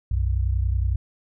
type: tone pair together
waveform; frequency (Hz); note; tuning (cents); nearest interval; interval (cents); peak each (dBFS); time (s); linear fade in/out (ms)
sine; 61.74 / 92.5; B1 / F#2; 0 / 0; perfect fifth; 700; -21 / -24; 0.11-0.96; 5
effects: none